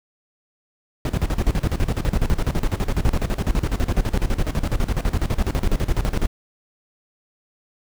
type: noise with tremolo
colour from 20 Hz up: brown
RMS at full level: -18 dBFS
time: 1.05-6.27 s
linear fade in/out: 2 ms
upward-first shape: square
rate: 12 Hz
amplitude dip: 80%
effects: none